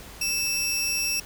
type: tone pair together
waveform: sawtooth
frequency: 2637 / 5596 Hz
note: E7 / F8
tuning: 0 / +3 cents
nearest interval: octave + minor second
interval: 1303 cents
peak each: -24 dBFS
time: 0.21-1.2 s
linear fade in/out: 5 ms
effects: added 50 Hz sine -49 dBFS peak until 1.25 s + pink hiss -44 dBFS RMS until 1.25 s